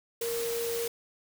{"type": "tone in noise", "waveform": "sine", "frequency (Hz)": 466.2, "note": "A#4", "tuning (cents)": 0, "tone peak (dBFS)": -30, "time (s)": [0.21, 0.88], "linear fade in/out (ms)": 5, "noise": "white", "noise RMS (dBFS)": -37, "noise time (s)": [0.21, 0.88], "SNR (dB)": 4, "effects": []}